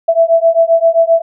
sine beating tone pair, 659 / 666.6 Hz, E5 / E5, -1 / +19 cents, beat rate 7.6 Hz, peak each -10 dBFS, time 0.08-1.22 s, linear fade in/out 10 ms, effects none

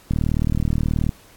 click train, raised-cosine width 5 ms, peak -8 dBFS, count 39, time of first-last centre 0.11-1.092 s, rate 38.7 Hz, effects pink hiss -50 dBFS RMS until 1.36 s + AAC 64 kbps

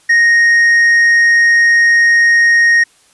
sine tone with tanh clipping, 1864.7 Hz, A#6, in tune, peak -7 dBFS, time 0.09-2.84 s, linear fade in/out 10 ms, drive 4 dB, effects white hiss -50 dBFS RMS until 3.13 s + resampled to 24000 Hz

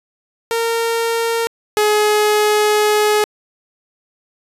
sawtooth tone pair in turn, 460 / 421.9 Hz, A#4 / G#4, -23 / +27 cents, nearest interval minor second, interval 150 cents, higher first, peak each -12 / -8 dBFS, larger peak second, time 0.51-1.47 / 1.77-3.24 s, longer second, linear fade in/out 0 ms, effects resampled to 32000 Hz

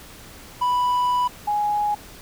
triangle / sine tone pair in turn, 987.8 / 832.1 Hz, B5 / G#5, 0 / +3 cents, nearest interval minor third, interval 297 cents, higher first, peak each -16 / -19 dBFS, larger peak first, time 0.61-1.28 / 1.47-1.95 s, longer first, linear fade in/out 10 ms, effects pink hiss -43 dBFS RMS until 2.21 s

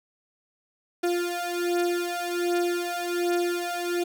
35% pulse beating tone pair, 349.2 / 350.5 Hz, F4 / F4, 0 / +6 cents, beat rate 1.3 Hz, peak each -26 dBFS, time 1.03-4.04 s, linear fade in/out 10 ms, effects none

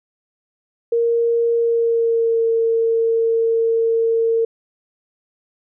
sine tone with pitch glide, 466.2 to 455.8 Hz, A#4 to A#4, 0 to -39 cents, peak -14 dBFS, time 0.92-4.45 s, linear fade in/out 5 ms, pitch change -39 cents, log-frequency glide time 1.54-2.47 s, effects none

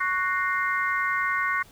harmonic tone with a mistuned harmonic, 370 Hz, F#4, in tune, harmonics 3 / 4 / 5 / 6, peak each -27 / -28 / -29 / -30 dBFS, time 0-1.63 s, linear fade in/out 10 ms, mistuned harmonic 6, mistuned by -93 cents, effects pink hiss -53 dBFS RMS until 1.71 s

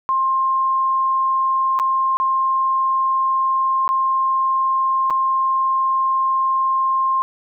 sine tone with dropouts, 1059 Hz, C6, 21 cents sharp, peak -15 dBFS, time 0.09-7.22 s, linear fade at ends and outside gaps 0 ms, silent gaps 1.79-1.798 / 2.17-2.2 / 3.878-3.89 / 5.1-5.106 s, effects none

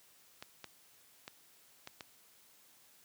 clicks, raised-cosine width 0.2 ms, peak -27 dBFS, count 5, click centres 0.425 / 0.643 / 1.279 / 1.874 / 2.008 s, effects white hiss -64 dBFS RMS until 3.04 s + high-pass 80 Hz 12 dB/octave

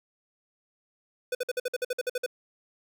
square tone bursts, 499.1 Hz, B4, 18 cents sharp, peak -27 dBFS, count 12, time 1.32-2.263 s, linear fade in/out 5 ms, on 30 ms, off 53 ms, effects none

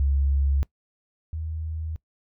sine tone pair in turn, 69.3 / 79.44 Hz, C#2 / D#2, 0 / +37 cents, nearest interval major second, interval 237 cents, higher second, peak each -19 / -28 dBFS, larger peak first, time 0-0.63 / 1.33-1.96 s, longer neither, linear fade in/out 0 ms, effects noise-tail reverb RT60 0.1 s tail -22 dB re dry

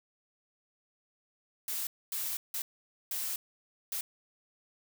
blue noise bursts at uneven times, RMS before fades -35 dBFS, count 5, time 1.68-1.87 / 2.12-2.37 / 2.54-2.62 / 3.11-3.36 / 3.92-4.01 s, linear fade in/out 2 ms, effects none

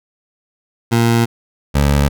20% pulse tone pair in turn, 116.54 / 71.22 Hz, A#2 / C#2, 0 / +47 cents, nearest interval major sixth, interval 853 cents, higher first, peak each -6 dBFS, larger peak neither, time 0.91-1.26 / 1.74-2.09 s, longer neither, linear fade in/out 20 ms, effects none

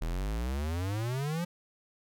square exponential sweep, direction up, 38.58 to 178.8 Hz, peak -31 dBFS, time 0.01-1.45 s, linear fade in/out 10 ms, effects none

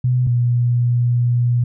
sine tone pair in turn, 125.3 / 121.1 Hz, B2 / B2, +25 / -34 cents, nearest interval minor second, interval 59 cents, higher first, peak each -13 dBFS, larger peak neither, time 0.04-0.27 / 0.27-1.64 s, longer second, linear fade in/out 5 ms, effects none

